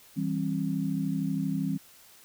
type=tone cluster; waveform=sine; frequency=162.7 / 195.7 / 267.5 Hz; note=E3 / G3 / C4; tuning=-22 / -3 / +38 cents; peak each=-31 dBFS; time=0.16-1.78 s; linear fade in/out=20 ms; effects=white hiss -55 dBFS RMS until 2.24 s